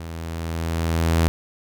sawtooth tone with level ramp, 82.41 Hz, E2, in tune, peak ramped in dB -28 to -11 dBFS, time 0-1.28 s, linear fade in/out 0 ms, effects none

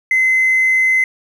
sine tone with hard clipping, 2052 Hz, C7, 34 cents flat, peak -11 dBFS, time 0.11-1.04 s, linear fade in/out 2 ms, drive 1 dB, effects none

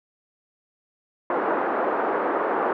pink band-pass noise, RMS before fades -24 dBFS, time 1.3-2.73 s, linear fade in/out 2 ms, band 330 to 1400 Hz, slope 24 dB/octave, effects none

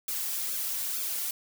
blue noise with flanger, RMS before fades -32 dBFS, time 0.08-1.31 s, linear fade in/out 2 ms, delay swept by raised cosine 1 to 3.3 ms, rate 2.2 Hz, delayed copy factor -0.7, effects none

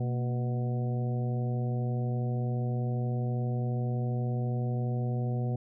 harmonic tone with a mistuned harmonic, 123.4 Hz, B2, 1 cent flat, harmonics 1 / 2 / 3 / 4 / 5 / 6, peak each -28 / -37 / -42 / -42 / -46 / -44 dBFS, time 0-5.56 s, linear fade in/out 5 ms, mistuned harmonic 2, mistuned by -81 cents, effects none

